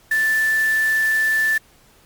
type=tone in noise; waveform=sine; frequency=1760 Hz; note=A6; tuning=in tune; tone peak=-15 dBFS; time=0.11-1.58 s; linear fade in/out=5 ms; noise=white; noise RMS=-33 dBFS; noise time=0.11-1.58 s; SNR=+15 dB; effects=pink hiss -53 dBFS RMS until 2.05 s + MP3 96 kbps